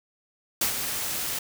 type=noise with ADSR envelope; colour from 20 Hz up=white; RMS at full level=-23 dBFS; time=0.61-1.39 s; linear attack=5 ms; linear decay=110 ms; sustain=-7 dB; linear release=5 ms; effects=none